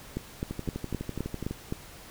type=two click trains; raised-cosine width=3 ms; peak=-17 / -20 dBFS; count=7 / 13; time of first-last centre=0.17-1.724 / 0.51-1.51 s; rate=3.86 / 12 Hz; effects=pink hiss -48 dBFS RMS until 2.1 s